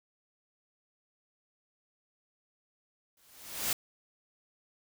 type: noise with exponential growth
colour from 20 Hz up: white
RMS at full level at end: -28 dBFS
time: 3.17-3.73 s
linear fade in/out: 2 ms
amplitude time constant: 120 ms
effects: none